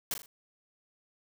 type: noise with echo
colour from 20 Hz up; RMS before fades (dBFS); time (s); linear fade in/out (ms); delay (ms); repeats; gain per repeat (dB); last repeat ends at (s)
white; -32; 0.11-0.14; 2; 40; 3; -8; 0.26
effects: none